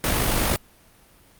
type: noise with amplitude modulation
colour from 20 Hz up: pink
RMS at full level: -20 dBFS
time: 0.04-0.56 s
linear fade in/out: 0 ms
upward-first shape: sine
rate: 50.8 Hz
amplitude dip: 35%
effects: pink hiss -54 dBFS RMS until 1.39 s + Opus 32 kbps